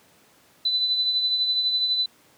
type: tone with tremolo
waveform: sine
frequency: 4000 Hz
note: B7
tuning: 21 cents sharp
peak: -18 dBFS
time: 0.65-2.06 s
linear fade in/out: 5 ms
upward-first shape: triangle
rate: 12 Hz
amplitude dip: 50%
effects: pink hiss -57 dBFS RMS until 2.37 s + high-pass 150 Hz 12 dB/octave